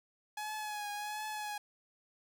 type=tone with vibrato; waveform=sawtooth; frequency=841 Hz; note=G#5; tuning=22 cents sharp; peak=-34 dBFS; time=0.37-1.58 s; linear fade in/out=5 ms; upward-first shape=triangle; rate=1.4 Hz; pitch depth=41 cents each way; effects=10-bit